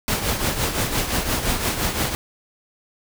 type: noise with tremolo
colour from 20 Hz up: pink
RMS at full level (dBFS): -20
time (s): 0.08-2.15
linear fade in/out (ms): 0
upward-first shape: triangle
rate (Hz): 5.8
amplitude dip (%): 65
effects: none